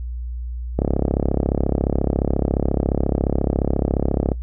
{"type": "click train", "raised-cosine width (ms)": 2, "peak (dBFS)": -5, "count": 122, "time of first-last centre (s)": [0.79, 4.318], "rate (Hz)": 34.3, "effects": ["noise-tail reverb RT60 0.1 s tail -22 dB re dry", "added 60 Hz sine -25 dBFS peak until 4.42 s"]}